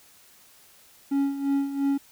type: tone with tremolo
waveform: triangle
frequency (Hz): 278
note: C#4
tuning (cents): +5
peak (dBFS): -18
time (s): 1.11-1.98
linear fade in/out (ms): 10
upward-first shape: sine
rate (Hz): 2.9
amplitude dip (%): 70
effects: white hiss -55 dBFS RMS until 2.11 s